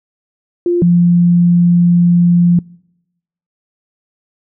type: tone pair in turn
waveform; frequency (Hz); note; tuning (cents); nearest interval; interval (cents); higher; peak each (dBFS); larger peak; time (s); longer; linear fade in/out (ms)
sine; 349.2 / 173.95; F4 / F3; 0 / -7; octave; 1207; first; -10 / -6; second; 0.66-0.82 / 0.82-2.59; second; 2
effects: noise-tail reverb RT60 0.9 s tail -26 dB re dry